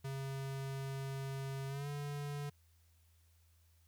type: tone with pitch glide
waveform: square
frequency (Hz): 135.7 to 144.6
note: C#3 to D3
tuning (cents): -36 to -27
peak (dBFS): -40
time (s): 0.04-2.5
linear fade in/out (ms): 10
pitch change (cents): +109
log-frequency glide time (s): 1.68-1.88
effects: added 82 Hz sine -66 dBFS peak until 3.87 s + white hiss -75 dBFS RMS until 3.87 s